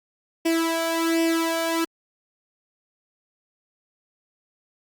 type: tone with flanger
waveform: sawtooth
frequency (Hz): 329.6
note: E4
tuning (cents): 0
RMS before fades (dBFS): -23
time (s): 0.45-1.85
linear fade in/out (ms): 10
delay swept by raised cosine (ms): 0.37 to 1.33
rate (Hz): 1.3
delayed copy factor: +0.75
effects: Opus 48 kbps